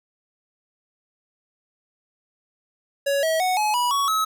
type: tone with pitch steps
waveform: square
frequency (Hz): 560 / 643.3 / 738.9 / 848.8 / 975 / 1120 / 1286.5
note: C#5 / E5 / F#5 / G#5 / B5 / C#6 / E6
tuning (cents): +18 / -42 / -3 / +38 / -23 / +18 / -43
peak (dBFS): -20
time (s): 3.06-4.25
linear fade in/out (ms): 10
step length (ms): 170
effects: none